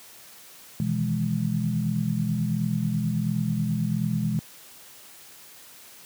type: chord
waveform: sine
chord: E major seventh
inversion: second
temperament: equal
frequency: 123.47 / 155.56 / 164.81 / 207.7 Hz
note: B2 / D#3 / E3 / G#3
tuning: 0 / 0 / 0 / 0 cents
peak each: -28 / -33 / -27 / -27 dBFS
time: 0.8-4.39 s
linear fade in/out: 0 ms
effects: white hiss -48 dBFS RMS until 6.05 s + high-pass 80 Hz 12 dB/octave